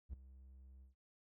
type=tone with ADSR envelope; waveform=triangle; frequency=65.5 Hz; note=C2; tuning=2 cents sharp; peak=-38 dBFS; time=0.09-0.95 s; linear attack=42 ms; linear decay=10 ms; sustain=-16 dB; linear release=130 ms; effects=none